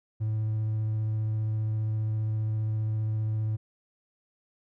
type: tone with vibrato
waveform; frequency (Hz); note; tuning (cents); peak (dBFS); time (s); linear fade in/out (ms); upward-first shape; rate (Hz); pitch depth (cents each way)
triangle; 108.7; A2; -21; -23; 0.2-3.57; 20; sine; 15; 10
effects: tanh soft clip ceiling -20 dBFS